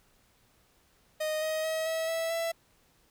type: tone with pitch steps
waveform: 45% pulse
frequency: 620 / 628.7 / 637.4 / 646.3 / 655.4 / 664.5 Hz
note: D#5 / D#5 / D#5 / E5 / E5 / E5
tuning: -6 / +18 / +42 / -34 / -10 / +14 cents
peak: -29 dBFS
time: 1.2-2.52 s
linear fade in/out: 10 ms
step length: 220 ms
effects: pink hiss -66 dBFS RMS until 3.1 s